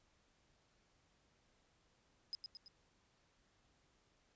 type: tone with echo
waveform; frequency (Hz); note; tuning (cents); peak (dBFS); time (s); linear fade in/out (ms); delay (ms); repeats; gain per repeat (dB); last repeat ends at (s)
sine; 5050; D#8; +25; -40; 2.33-2.35; 0; 110; 3; -5; 2.68
effects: pink hiss -75 dBFS RMS until 4.35 s + resampled to 16000 Hz